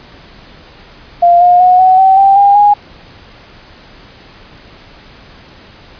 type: tone with pitch steps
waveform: sine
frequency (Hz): 695 / 712.1 / 729.6 / 747.5 / 765.8 / 784.6 / 803.9 / 823.6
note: F5 / F5 / F#5 / F#5 / G5 / G5 / G5 / G#5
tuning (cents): -9 / +33 / -24 / +17 / -41 / +1 / +43 / -15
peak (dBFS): -3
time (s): 1.22-2.74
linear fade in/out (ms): 10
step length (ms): 190
effects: pink hiss -38 dBFS RMS until 5.99 s + resampled to 11025 Hz